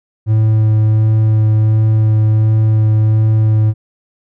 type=tone with vibrato; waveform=triangle; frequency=108.9 Hz; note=A2; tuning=17 cents flat; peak=-6 dBFS; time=0.26-3.74 s; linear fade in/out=50 ms; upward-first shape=sine; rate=1.4 Hz; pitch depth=10 cents each way; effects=none